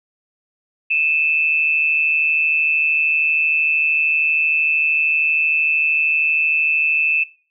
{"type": "tone pair together", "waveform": "sine", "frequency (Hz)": [2484, 2637], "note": ["D#7", "E7"], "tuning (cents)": [-3, 0], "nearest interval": "minor second", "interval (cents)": 103, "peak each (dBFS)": [-21, -16], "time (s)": [0.9, 7.24], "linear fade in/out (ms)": 10, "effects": ["noise-tail reverb RT60 0.4 s tail -20 dB re dry"]}